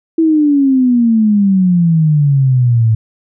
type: exponential sweep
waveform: sine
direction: down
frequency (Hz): 329.6 to 109.1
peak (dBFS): -7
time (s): 0.18-2.95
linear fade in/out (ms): 5
effects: none